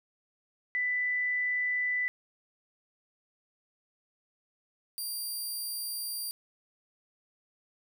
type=tone pair in turn; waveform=sine / 10% pulse; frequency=1989 / 4740 Hz; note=B6 / D8; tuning=+12 / +15 cents; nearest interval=octave + minor third; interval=1503 cents; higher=second; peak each=-27 dBFS; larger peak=neither; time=0.75-2.08 / 4.98-6.31 s; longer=neither; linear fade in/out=0 ms; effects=none